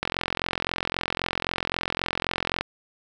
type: click train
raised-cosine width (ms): 0.3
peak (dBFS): -8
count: 114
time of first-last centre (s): 0.03-2.61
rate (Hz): 43.8
effects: none